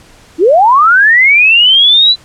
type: linear sweep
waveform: sine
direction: up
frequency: 293.7 to 4025 Hz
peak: -3 dBFS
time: 0.38-2.16 s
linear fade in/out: 50 ms
effects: pink hiss -41 dBFS RMS until 2.24 s + low-pass 9000 Hz 12 dB/octave